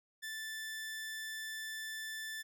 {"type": "tone", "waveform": "sawtooth", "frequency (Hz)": 1760, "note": "A6", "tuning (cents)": 0, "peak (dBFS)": -37, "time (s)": [0.22, 2.43], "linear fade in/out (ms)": 20, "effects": []}